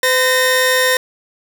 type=tone pair together; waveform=sawtooth; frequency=510.1 / 1838 Hz; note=C5 / A#6; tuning=-44 / -25 cents; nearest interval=octave + minor seventh; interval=2219 cents; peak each=-11 dBFS; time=0.03-0.97 s; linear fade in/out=2 ms; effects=none